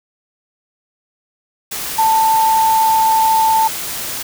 sine tone in noise, 888 Hz, A5, 16 cents sharp, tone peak -10 dBFS, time 1.98-3.68 s, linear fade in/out 10 ms, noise white, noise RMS -24 dBFS, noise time 1.71-4.23 s, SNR +11 dB, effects none

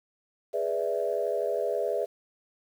sine chord, E dominant seventh, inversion first, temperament equal, 415.3 / 493.9 / 587.3 / 659.3 Hz, G#4 / B4 / D5 / E5, 0 / 0 / 0 / 0 cents, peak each -31 dBFS, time 0.53-2.06 s, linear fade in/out 20 ms, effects tanh soft clip ceiling -15 dBFS + 9-bit

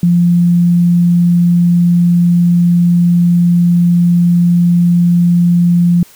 sine tone, 173.8 Hz, F3, 8 cents flat, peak -6 dBFS, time 0.03-6.03 s, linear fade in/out 2 ms, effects white hiss -42 dBFS RMS until 6.15 s

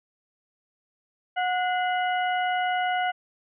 harmonic tone with a mistuned harmonic, 730 Hz, F#5, 24 cents flat, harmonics 1 / 2 / 3 / 4, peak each -24 / -30 / -34 / -36 dBFS, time 1.36-3.12 s, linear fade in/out 20 ms, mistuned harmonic 3, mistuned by -110 cents, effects none

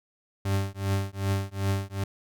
40% pulse tone with tremolo, 98 Hz, G2, in tune, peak -21 dBFS, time 0.45-2.04 s, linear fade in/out 5 ms, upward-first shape triangle, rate 2.6 Hz, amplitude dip 100%, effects none

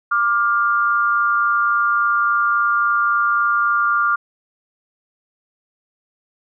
sine tone pair together, 1182 / 1405.6 Hz, D6 / F6, +11 / +11 cents, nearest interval minor third, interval 300 cents, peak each -17 dBFS, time 0.11-4.16 s, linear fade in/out 10 ms, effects none

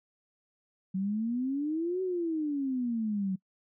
sine exponential two-way sweep, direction up then down, 185 to 378.8 to 185 Hz, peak -28 dBFS, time 0.94-3.36 s, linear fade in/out 10 ms, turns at 2.02 s, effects noise-tail reverb RT60 0.1 s tail -24 dB re dry

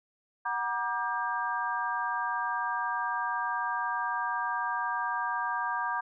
sine tone cluster, 741 / 951 / 1187 / 1597 Hz, F#5 / A#5 / D6 / G6, +2 / +34 / +18 / +32 cents, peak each -38 / -32 / -34 / -34 dBFS, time 0.45-6.01 s, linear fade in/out 10 ms, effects none

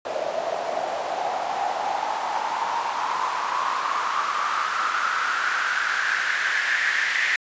white noise with band-pass filter sweep, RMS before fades -25 dBFS, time 0.05-7.36 s, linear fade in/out 2 ms, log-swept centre 610 to 1900 Hz, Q 6, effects resampled to 16000 Hz

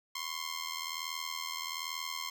10% pulse ring-modulated tone, 1059 Hz, C6, 21 cents sharp, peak -25 dBFS, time 0.15-2.3 s, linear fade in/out 5 ms, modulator 40.6 Hz, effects none

